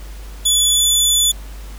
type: tone with pitch glide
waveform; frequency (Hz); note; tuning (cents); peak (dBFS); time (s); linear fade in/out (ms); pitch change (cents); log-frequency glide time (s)
20% pulse; 3440 to 3468; A7 to A7; -40 to -26; -6; 0.45-1.32; 10; +14; 0.7-0.84
effects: added 50 Hz sine -30 dBFS peak until 1.78 s + pink hiss -42 dBFS RMS until 1.78 s